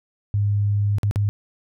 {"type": "tone with dropouts", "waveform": "sine", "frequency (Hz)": 102.3, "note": "G#2", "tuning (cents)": -26, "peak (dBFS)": -17, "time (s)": [0.34, 1.29], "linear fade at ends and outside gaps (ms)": 0, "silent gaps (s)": [[0.984, 1.032], [1.111, 1.159]], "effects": []}